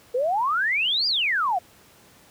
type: exponential two-way sweep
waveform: sine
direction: up then down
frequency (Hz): 471.2 to 4978 to 677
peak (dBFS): -20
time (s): 0.14-1.59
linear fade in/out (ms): 10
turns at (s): 1.07
effects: pink hiss -53 dBFS RMS until 2.3 s + high-pass 80 Hz 12 dB/octave